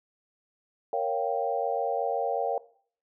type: chord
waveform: sine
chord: G half-diminished seventh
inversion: first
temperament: equal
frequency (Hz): 466.2 / 554.4 / 698.5 / 784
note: Bb4 / Db5 / F5 / G5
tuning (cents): 0 / 0 / 0 / 0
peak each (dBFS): -31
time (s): 0.93-2.58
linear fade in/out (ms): 2
effects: noise-tail reverb RT60 0.5 s tail -18 dB re dry